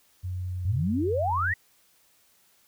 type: tone with pitch glide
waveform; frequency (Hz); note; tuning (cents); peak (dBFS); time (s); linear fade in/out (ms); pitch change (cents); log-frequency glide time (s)
sine; 91.1 to 90; F#2 to F#2; -26 to -47; -29; 0.23-1.54; 20; -21; 1.12-1.31
type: exponential sweep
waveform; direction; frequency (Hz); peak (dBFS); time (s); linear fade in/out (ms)
sine; up; 87.31 to 1975.5; -24; 0.65-1.54; 5
effects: white hiss -63 dBFS RMS until 2.67 s